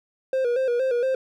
triangle tone with vibrato, 502 Hz, B4, 28 cents sharp, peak -18 dBFS, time 0.33-1.15 s, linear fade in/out 2 ms, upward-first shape square, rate 4.3 Hz, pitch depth 78 cents each way, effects none

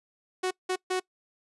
sawtooth tone bursts at uneven times, 370 Hz, F#4, in tune, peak -22 dBFS, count 3, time 0.43-0.51 / 0.69-0.76 / 0.9-1 s, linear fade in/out 10 ms, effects noise-tail reverb RT60 0.1 s tail -23 dB re dry + resampled to 24000 Hz

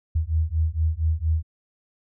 sine beating tone pair, 77.78 / 82.08 Hz, D#2 / E2, 0 / -7 cents, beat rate 4.3 Hz, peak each -23 dBFS, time 0.15-1.43 s, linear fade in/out 10 ms, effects none

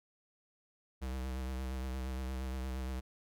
square tone with vibrato, 64.8 Hz, C2, 16 cents flat, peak -37 dBFS, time 1.01-3.01 s, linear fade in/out 20 ms, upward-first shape sine, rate 8.6 Hz, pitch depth 37 cents each way, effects none

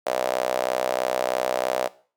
sawtooth tone with high-pass filter, 63.1 Hz, B1, 38 cents sharp, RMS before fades -25 dBFS, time 0.06-1.88 s, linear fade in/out 10 ms, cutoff 600 Hz, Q 4.4, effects noise-tail reverb RT60 0.4 s tail -18 dB re dry

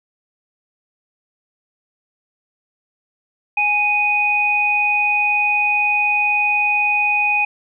sine tone pair together, 829.6 / 2489 Hz, G#5 / D#7, -2 / 0 cents, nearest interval octave + perfect fifth, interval 1902 cents, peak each -21 / -15 dBFS, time 3.57-7.45 s, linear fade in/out 5 ms, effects none

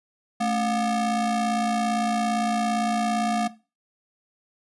square ring-modulated tone, 246.9 Hz, B3, in tune, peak -20 dBFS, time 0.4-3.48 s, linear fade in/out 10 ms, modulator 465 Hz, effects noise-tail reverb RT60 0.3 s tail -17 dB re dry + resampled to 24000 Hz

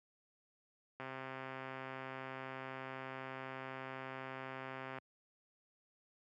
click train, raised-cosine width 0.5 ms, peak -30 dBFS, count 527, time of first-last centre 1-4.985 s, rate 132 Hz, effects high-pass 100 Hz 12 dB/octave

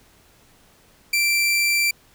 sawtooth tone, 2349 Hz, D7, in tune, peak -14 dBFS, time 1.13-1.91 s, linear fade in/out 5 ms, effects pink hiss -55 dBFS RMS until 2.14 s

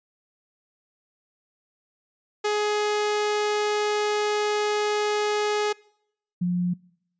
sawtooth / sine tone pair in turn, 419.1 / 177.69 Hz, G#4 / F3, +16 / +30 cents, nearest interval octave + minor third, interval 1486 cents, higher first, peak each -18 / -21 dBFS, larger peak first, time 2.44-5.73 / 6.41-6.74 s, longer first, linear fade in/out 10 ms, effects noise-tail reverb RT60 0.7 s tail -24 dB re dry + resampled to 16000 Hz

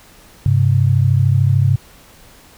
sine tone pair together, 99.94 / 133.4 Hz, G2 / C3, +34 / +34 cents, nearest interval perfect fourth, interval 500 cents, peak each -13 dBFS, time 0.46-1.76 s, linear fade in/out 0 ms, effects pink hiss -45 dBFS RMS until 2.57 s

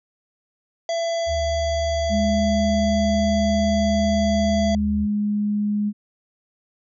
harmonic tone, 670 Hz, E5, 28 cents sharp, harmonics 1 / 3 / 5 / 7 / 9 / 10, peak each -21 / -36 / -36 / -37 / -41 / -42 dBFS, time 0.89-4.75 s, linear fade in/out 2 ms
sine tone with pitch glide, 75.4 to 75.92 Hz, D2 to D#2, +46 to -42 cents, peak -25 dBFS, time 1.26-5.08 s, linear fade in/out 50 ms, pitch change +12 cents, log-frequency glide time 2.61-3.81 s
sine tone, 207.7 Hz, G#3, in tune, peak -19 dBFS, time 2.09-5.93 s, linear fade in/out 50 ms
effects none

